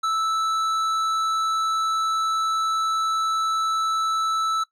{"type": "tone with tanh clipping", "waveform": "sine", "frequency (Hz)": 1315, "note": "E6", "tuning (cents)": -5, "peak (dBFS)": -22, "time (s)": [0.03, 4.64], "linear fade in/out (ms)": 10, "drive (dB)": 11, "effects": ["noise-tail reverb RT60 0.1 s tail -18 dB re dry"]}